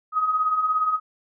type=beating tone pair; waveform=sine; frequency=1244.5 / 1261.5 Hz; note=D#6 / D#6; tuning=0 / +23 cents; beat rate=17 Hz; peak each=-28 / -20 dBFS; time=0.12-1 s; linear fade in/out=50 ms; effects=none